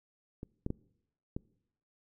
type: clicks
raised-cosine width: 3 ms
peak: -28 / -21 / -21 / -23 dBFS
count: 4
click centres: 0.431 / 0.664 / 0.704 / 1.365 s
effects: noise-tail reverb RT60 0.8 s tail -24 dB re dry